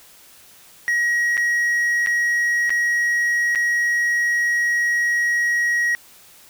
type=tone with dropouts; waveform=triangle; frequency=1900 Hz; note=A#6; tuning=33 cents sharp; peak=-15 dBFS; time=0.88-5.95 s; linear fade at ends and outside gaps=0 ms; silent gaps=1.37-1.377 / 2.062-2.071 / 2.695-2.704 / 3.55-3.557 s; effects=white hiss -48 dBFS RMS until 6.49 s